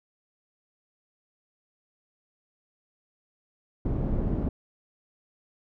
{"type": "low-pass noise", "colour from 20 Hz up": "pink", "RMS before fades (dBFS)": -27, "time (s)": [3.85, 4.49], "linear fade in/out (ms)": 5, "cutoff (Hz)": 370, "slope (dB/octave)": 12, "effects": []}